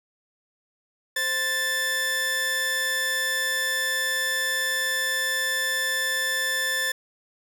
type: tone pair together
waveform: sawtooth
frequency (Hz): 523.3 / 1760.2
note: C5 / A6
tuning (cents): 0 / 0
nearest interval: octave + major sixth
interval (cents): 2100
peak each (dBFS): -31 / -20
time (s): 1.16-6.92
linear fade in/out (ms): 5
effects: none